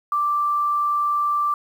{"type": "tone with quantisation", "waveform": "sine", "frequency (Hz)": 1174.7, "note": "D6", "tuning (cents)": 0, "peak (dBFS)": -18, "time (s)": [0.12, 1.54], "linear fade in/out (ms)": 2, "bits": 8, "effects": []}